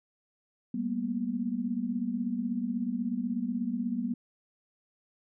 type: tone cluster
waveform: sine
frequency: 194.5 / 226.5 / 242.8 Hz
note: G3 / A#3 / B3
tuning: -13 / -50 / -29 cents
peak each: -35 / -35 / -31 dBFS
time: 0.74-4.14 s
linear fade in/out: 5 ms
effects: none